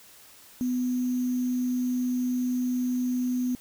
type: tone with sample-and-hold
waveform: sine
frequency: 250 Hz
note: B3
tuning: 21 cents sharp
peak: -24 dBFS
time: 0.61-3.55 s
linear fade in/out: 0 ms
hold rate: 6300 Hz
effects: white hiss -52 dBFS RMS until 3.6 s